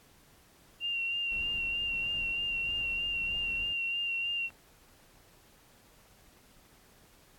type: tone with vibrato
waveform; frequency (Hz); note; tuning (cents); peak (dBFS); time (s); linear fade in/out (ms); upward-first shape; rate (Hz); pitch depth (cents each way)
sine; 2768; F7; -16; -30; 0.8-4.5; 50; sine; 3.2; 25
type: noise with tremolo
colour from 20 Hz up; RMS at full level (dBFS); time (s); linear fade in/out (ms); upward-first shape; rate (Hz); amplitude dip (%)
brown; -46; 1.31-3.73; 5; sine; 1.5; 30
type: click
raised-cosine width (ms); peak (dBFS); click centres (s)
0.5; -38; 4.504
effects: pink hiss -61 dBFS RMS until 7.38 s + AAC 64 kbps